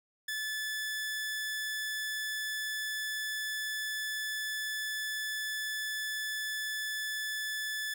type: tone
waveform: sawtooth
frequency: 1734 Hz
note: A6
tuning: 26 cents flat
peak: -30 dBFS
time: 0.28-7.94 s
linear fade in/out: 5 ms
effects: 12-bit